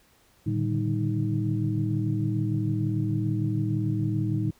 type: tone cluster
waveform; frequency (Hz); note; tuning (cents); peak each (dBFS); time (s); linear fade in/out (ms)
sine; 112.4 / 143.5 / 150.2 / 195.8 / 313.3; A2 / D3 / D3 / G3 / D#4; +37 / -40 / +39 / -2 / +12; -26 / -34 / -31 / -32 / -30; 0.46-4.51; 10
effects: tanh soft clip ceiling -12 dBFS + pink hiss -61 dBFS RMS until 4.59 s